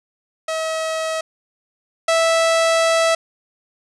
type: tone pair in turn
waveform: sawtooth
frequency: 641 / 657.1 Hz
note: E5 / E5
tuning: -49 / -6 cents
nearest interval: unison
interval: 43 cents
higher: second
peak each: -17 / -10 dBFS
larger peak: second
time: 0.48-1.21 / 2.08-3.15 s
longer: second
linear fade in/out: 5 ms
effects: resampled to 22050 Hz + 7-bit